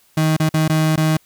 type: tone with dropouts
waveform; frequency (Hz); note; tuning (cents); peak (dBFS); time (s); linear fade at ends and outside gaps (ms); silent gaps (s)
35% pulse; 157.1; D#3; +17; -12; 0.17-1.17; 5; 0.367-0.399 / 0.491-0.54 / 0.68-0.696 / 0.96-0.975
effects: white hiss -56 dBFS RMS until 1.25 s